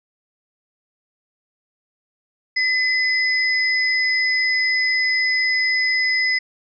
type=tone pair together; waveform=sine; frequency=2024 / 5053 Hz; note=B6 / D#8; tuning=+42 / +26 cents; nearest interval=octave + major third; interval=1584 cents; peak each=-17 / -24 dBFS; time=2.56-6.39 s; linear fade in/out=10 ms; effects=none